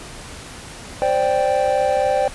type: chord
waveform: triangle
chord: C suspended second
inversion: none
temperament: equal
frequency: 523.3 / 587.3 / 784 Hz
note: C5 / D5 / G5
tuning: 0 / 0 / 0 cents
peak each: -18 dBFS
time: 1.02-2.28 s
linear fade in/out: 0 ms
effects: pink hiss -36 dBFS RMS until 2.34 s + resampled to 24000 Hz